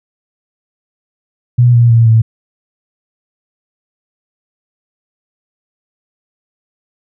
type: tone with pitch steps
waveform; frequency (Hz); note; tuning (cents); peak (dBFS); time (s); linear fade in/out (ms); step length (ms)
sine; 121.9 / 118.64 / 115.46 / 112.37; B2 / A#2 / A#2 / A2; -22 / +31 / -16 / +37; -4; 1.58-2.22; 10; 160
effects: none